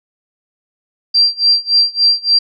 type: tone with tremolo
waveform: sine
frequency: 4723 Hz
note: D8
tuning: 9 cents sharp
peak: -6 dBFS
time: 1.14-2.39 s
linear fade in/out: 10 ms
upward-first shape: sine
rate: 3.5 Hz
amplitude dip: 95%
effects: none